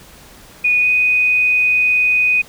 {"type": "tone with pitch glide", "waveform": "sine", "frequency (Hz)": [2467, 2491], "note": ["D#7", "D#7"], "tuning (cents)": [-15, 1], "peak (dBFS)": -11, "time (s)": [0.64, 2.42], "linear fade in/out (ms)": 10, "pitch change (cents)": 16, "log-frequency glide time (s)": [0.81, 0.87], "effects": ["pink hiss -42 dBFS RMS until 2.48 s"]}